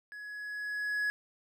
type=tone with level ramp; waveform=triangle; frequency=1682 Hz; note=G#6; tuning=22 cents sharp; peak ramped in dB=-41 to -26 dBFS; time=0.12-1.1 s; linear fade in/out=0 ms; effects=none